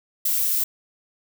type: noise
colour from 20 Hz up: violet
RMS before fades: -22 dBFS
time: 0.25-0.64 s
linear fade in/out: 5 ms
effects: none